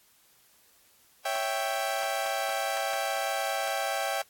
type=chord; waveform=sawtooth; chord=C# diminished; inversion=none; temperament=equal; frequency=554.4 / 659.3 / 784 Hz; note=C#5 / E5 / G5; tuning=0 / 0 / 0 cents; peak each=-31 / -29 / -27 dBFS; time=1.25-4.22 s; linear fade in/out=5 ms; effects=white hiss -62 dBFS RMS until 4.29 s + AAC 64 kbps